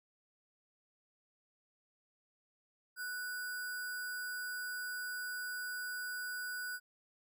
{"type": "tone with sample-and-hold", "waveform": "sine", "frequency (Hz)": 1480, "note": "F#6", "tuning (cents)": 0, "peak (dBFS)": -38, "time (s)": [2.96, 6.8], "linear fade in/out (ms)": 50, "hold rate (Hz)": 6300, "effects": []}